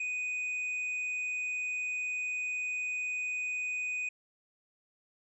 sine tone with hard clipping, 2489 Hz, D#7, in tune, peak -33 dBFS, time 0-4.09 s, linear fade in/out 5 ms, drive 3 dB, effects resampled to 24000 Hz

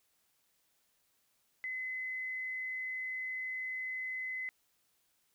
sine tone, 2033 Hz, B6, 50 cents sharp, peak -36 dBFS, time 1.64-4.49 s, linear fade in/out 0 ms, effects white hiss -75 dBFS RMS until 5.34 s

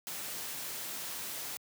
white noise, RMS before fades -40 dBFS, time 0.07-1.57 s, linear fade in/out 0 ms, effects high-pass 100 Hz 12 dB/octave

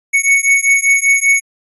square beating tone pair, 2217 / 2222.1 Hz, C#7 / C#7, 0 / +4 cents, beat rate 5.1 Hz, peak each -13 dBFS, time 0.13-1.41 s, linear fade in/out 20 ms, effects resampled to 32000 Hz

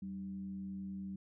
sine tone with frequency modulation, 192.8 Hz, G3, 28 cents flat, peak -40 dBFS, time 0.02-1.16 s, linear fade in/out 5 ms, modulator 109 Hz, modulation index 0.34, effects none

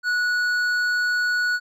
sine tone with hard clipping, 1467 Hz, F#6, 15 cents flat, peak -21 dBFS, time 0.03-1.6 s, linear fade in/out 50 ms, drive 7 dB, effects none

